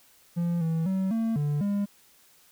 triangle tone with pitch steps, 171.7 / 162.8 / 190.1 / 225.9 / 146.5 / 202.3 Hz, F3 / E3 / F#3 / A3 / D3 / G#3, -29 / -21 / +47 / +46 / -4 / -45 cents, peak -22 dBFS, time 0.36-1.86 s, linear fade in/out 20 ms, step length 250 ms, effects white hiss -59 dBFS RMS until 2.51 s

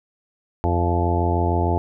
harmonic tone with a mistuned harmonic, 86.5 Hz, F2, 16 cents flat, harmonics 1 / 2 / 3 / 4 / 5 / 6 / 7 / 8 / 9 / 10, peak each -20 / -30 / -29 / -26 / -29 / -34 / -34 / -27 / -38 / -26 dBFS, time 0.64-1.78 s, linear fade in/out 0 ms, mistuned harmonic 9, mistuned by -44 cents, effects none

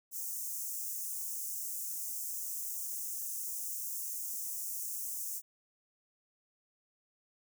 white high-pass noise, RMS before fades -39 dBFS, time 0.11-5.42 s, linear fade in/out 50 ms, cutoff 6000 Hz, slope 48 dB/octave, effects none

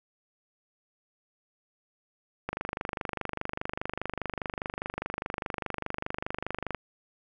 click train, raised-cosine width 0.5 ms, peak -16 dBFS, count 107, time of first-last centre 2.49-6.747 s, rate 24.9 Hz, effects none

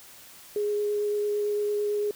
sine tone with vibrato, 415.3 Hz, G#4, in tune, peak -24 dBFS, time 0.56-2.11 s, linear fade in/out 2 ms, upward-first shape triangle, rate 8.9 Hz, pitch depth 10 cents each way, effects white hiss -49 dBFS RMS until 2.15 s

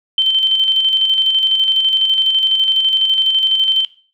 sine tone with tremolo, 3099 Hz, G7, 21 cents flat, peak -9 dBFS, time 0.18-3.85 s, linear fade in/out 2 ms, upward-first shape square, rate 12 Hz, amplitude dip 40%, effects noise-tail reverb RT60 0.4 s tail -17 dB re dry

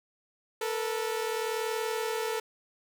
sawtooth tone pair together, 441.9 / 482.6 Hz, A4 / B4, +7 / -40 cents, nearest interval major second, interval 153 cents, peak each -27 / -31 dBFS, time 0.61-2.4 s, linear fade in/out 5 ms, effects none

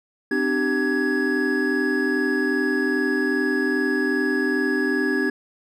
triangle tone cluster, 258.1 / 300.6 / 389.4 / 1673 Hz, C4 / D4 / G4 / G#6, -23 / +40 / -12 / +12 cents, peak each -23 dBFS, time 0.31-5.3 s, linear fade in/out 5 ms, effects none

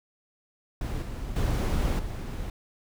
brown noise with level steps, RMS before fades -31 / -35 / -25 / -34 dBFS, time 0.81-2.5 s, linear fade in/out 2 ms, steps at 1.02 / 1.36 / 1.99 s, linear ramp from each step 2 ms, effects none

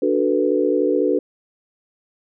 sine chord, B minor seventh, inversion first, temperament equal, 293.7 / 370 / 440 / 493.9 Hz, D4 / F#4 / A4 / B4, 0 / 0 / 0 / 0 cents, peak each -21 dBFS, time 0.02-1.19 s, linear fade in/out 5 ms, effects none

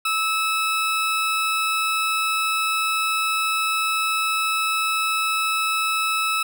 20% pulse tone, 1303 Hz, E6, 20 cents flat, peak -15 dBFS, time 0.05-6.43 s, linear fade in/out 5 ms, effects none

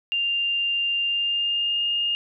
sine tone with pitch glide, 2794 to 2830 Hz, F7 to F7, 0 to +22 cents, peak -21 dBFS, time 0.12-2.15 s, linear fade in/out 0 ms, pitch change +22 cents, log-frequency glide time 1.04-1.83 s, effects none

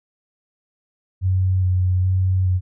sine tone with vibrato, 92.5 Hz, F#2, in tune, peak -15 dBFS, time 1.21-2.61 s, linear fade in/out 50 ms, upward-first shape square, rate 1.2 Hz, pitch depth 16 cents each way, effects none

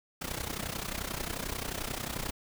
pink noise with amplitude modulation, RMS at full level -33 dBFS, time 0.21-2.31 s, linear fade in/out 10 ms, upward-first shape sine, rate 31.3 Hz, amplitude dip 80%, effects none

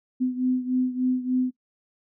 sine beating tone pair, 253.2 / 256.6 Hz, B3 / C4, +43 / -34 cents, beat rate 3.4 Hz, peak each -23 / -27 dBFS, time 0.2-1.51 s, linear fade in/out 20 ms, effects noise-tail reverb RT60 0.1 s tail -18 dB re dry

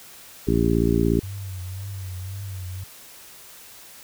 harmonic tone, 57 Hz, A#1, 38 cents flat, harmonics 1 / 2 / 3 / 4 / 5 / 6 / 7, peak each -25 / -25 / -25 / -25 / -25 / -25 / -25 dBFS, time 0.47-1.2 s, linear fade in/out 10 ms
sine tone with vibrato, 95 Hz, F#2, 46 cents sharp, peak -30 dBFS, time 1.23-2.84 s, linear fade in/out 5 ms, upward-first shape triangle, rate 1.9 Hz, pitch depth 91 cents each way
effects white hiss -45 dBFS RMS until 4.03 s

